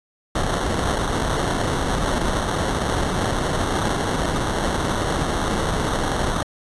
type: noise with sample-and-hold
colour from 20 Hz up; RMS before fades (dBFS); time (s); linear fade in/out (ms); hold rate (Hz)
pink; -22; 0.35-6.43; 5; 2450
effects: resampled to 24000 Hz